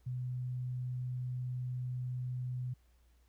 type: tone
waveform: sine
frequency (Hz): 125.6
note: B2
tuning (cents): +30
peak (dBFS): -35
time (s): 0.06-2.74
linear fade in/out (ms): 10
effects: added 60 Hz sine -64 dBFS peak until 3.28 s + pink hiss -75 dBFS RMS until 3.28 s